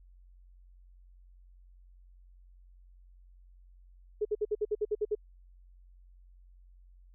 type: tone bursts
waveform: sine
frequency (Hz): 420.9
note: G#4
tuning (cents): +23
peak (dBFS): -26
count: 10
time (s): 4.21-5.152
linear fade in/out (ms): 10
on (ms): 42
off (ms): 58
effects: added 45 Hz sine -54 dBFS peak until 7.14 s